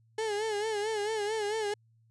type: tone with vibrato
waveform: 35% pulse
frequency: 426 Hz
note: G#4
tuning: 44 cents sharp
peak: -28 dBFS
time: 0.18-1.74 s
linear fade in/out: 5 ms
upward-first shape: sine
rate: 4.5 Hz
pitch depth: 83 cents each way
effects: added 113 Hz sine -62 dBFS peak until 2.1 s + resampled to 22050 Hz